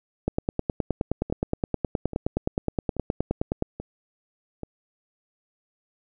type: two click trains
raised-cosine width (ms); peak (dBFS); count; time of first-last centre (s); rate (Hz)
2; -10 / -20; 33 / 5; 0.28-3.624 / 1.3-4.633; 9.57 / 1.2
effects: none